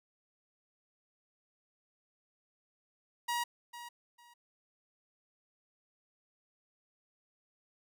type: tone with echo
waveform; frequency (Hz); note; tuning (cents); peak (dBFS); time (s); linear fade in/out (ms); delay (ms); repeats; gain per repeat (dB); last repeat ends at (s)
sawtooth; 954; A#5; +40; -28; 3.28-3.44; 10; 450; 2; -13; 4.34
effects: none